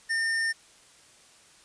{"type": "tone with hard clipping", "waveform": "sine", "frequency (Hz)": 1813, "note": "A#6", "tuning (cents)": -49, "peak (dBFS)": -26, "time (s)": [0.09, 0.53], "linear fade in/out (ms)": 20, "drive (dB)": 18, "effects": ["white hiss -56 dBFS RMS until 1.64 s", "resampled to 22050 Hz"]}